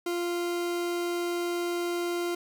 40% pulse tone, 347.9 Hz, F4, 7 cents flat, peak -27 dBFS, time 0.06-2.35 s, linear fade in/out 5 ms, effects none

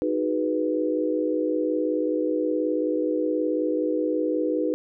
sine chord, G# minor seventh, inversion second, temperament equal, 311.1 / 370 / 415.3 / 493.9 Hz, D#4 / F#4 / G#4 / B4, 0 / 0 / 0 / 0 cents, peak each -25 / -30 / -31 / -26 dBFS, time 0.02-4.74 s, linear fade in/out 0 ms, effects none

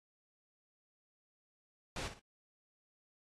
pink noise with echo, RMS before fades -41 dBFS, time 1.96-2.08 s, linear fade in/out 2 ms, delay 57 ms, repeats 2, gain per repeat -10 dB, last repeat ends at 2.194 s, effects low-pass 7000 Hz 12 dB/octave + AAC 32 kbps

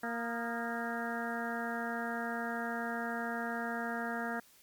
harmonic tone with a mistuned harmonic, 233.1 Hz, A#3, in tune, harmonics 1 / 2 / 3 / 4 / 5 / 6 / 7 / 8, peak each -39 / -43 / -40 / -45 / -47 / -43 / -41 / -46 dBFS, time 0.03-4.4 s, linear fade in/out 5 ms, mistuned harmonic 5, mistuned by +93 cents, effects white hiss -62 dBFS RMS until 4.62 s + MP3 96 kbps

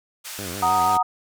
white band-pass noise, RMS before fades -35 dBFS, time 0.24-0.98 s, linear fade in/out 20 ms, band 870 to 11000 Hz, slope 12 dB/octave
10% pulse tone with vibrato, 93 Hz, F#2, 9 cents sharp, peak -23 dBFS, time 0.38-0.98 s, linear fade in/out 10 ms, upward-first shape sine, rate 6.2 Hz, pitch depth 160 cents each way
sine chord, D# minor, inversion first, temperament equal, 740 / 932.3 / 1244.5 Hz, F#5 / A#5 / D#6, 0 / 0 / 0 cents, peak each -21 dBFS, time 0.62-1.03 s, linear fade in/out 10 ms
effects none

